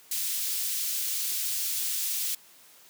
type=high-pass noise; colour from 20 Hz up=white; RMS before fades=-30 dBFS; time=0.11-2.35 s; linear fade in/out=5 ms; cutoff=3400 Hz; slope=12 dB/octave; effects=white hiss -55 dBFS RMS until 2.89 s + high-pass 150 Hz 12 dB/octave